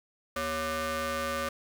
sawtooth ring-modulated tone, 315.4 Hz, D#4, 24 cents sharp, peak -23 dBFS, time 0.36-1.49 s, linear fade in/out 5 ms, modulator 870 Hz, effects 9-bit

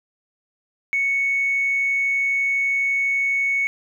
triangle tone with tanh clipping, 2217 Hz, C#7, in tune, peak -18 dBFS, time 0.93-3.67 s, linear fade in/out 0 ms, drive 4 dB, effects none

